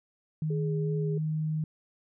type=tone; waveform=sine; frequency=155.56 Hz; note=D#3; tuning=in tune; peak=-27 dBFS; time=0.42-1.64 s; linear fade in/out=2 ms
type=tone with vibrato; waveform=sine; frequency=415.3 Hz; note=G#4; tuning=in tune; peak=-33 dBFS; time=0.5-1.18 s; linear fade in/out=5 ms; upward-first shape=sine; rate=2.8 Hz; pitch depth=19 cents each way
effects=none